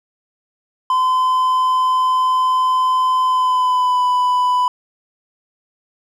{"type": "tone with pitch glide", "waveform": "triangle", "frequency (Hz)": [1023, 995.6], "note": ["C6", "B5"], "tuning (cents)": [-39, 14], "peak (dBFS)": -11, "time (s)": [0.9, 4.68], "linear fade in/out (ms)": 2, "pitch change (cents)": -47, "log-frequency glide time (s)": [3.24, 4.03], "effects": []}